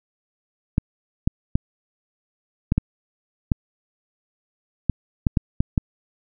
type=clicks; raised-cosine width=5 ms; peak=-5 dBFS; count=11; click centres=0.781 / 1.275 / 1.555 / 2.721 / 2.78 / 3.518 / 4.897 / 5.268 / 5.372 / 5.605 / 5.778 s; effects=none